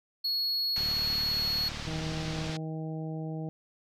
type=tone; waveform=triangle; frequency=4340 Hz; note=C#8; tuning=37 cents flat; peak=-26 dBFS; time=0.24-1.69 s; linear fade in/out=10 ms
type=low-pass noise; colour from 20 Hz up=white; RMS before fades=-41 dBFS; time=0.76-2.57 s; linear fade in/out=2 ms; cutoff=5100 Hz; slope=24 dB/octave
type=click train; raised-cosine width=5 ms; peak=-29 dBFS; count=65; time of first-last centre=0.78-2.496 s; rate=37.3 Hz
type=harmonic tone; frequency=158.4 Hz; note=D#3; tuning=31 cents sharp; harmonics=1 / 2 / 3 / 4 / 5; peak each=-34 / -40 / -44 / -46 / -48 dBFS; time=1.87-3.49 s; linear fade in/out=0 ms
effects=none